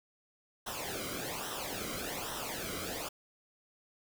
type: noise with flanger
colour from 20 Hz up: pink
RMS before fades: -39 dBFS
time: 0.66-3.09 s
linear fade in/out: 10 ms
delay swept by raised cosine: 0.43 to 1.15 ms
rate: 1.2 Hz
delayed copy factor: -0.75
effects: none